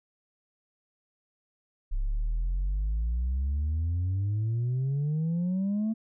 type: exponential sweep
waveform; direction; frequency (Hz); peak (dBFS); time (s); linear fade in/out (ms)
sine; up; 32.7 to 224.9; -23; 1.91-5.94; 20
effects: tanh soft clip ceiling -24 dBFS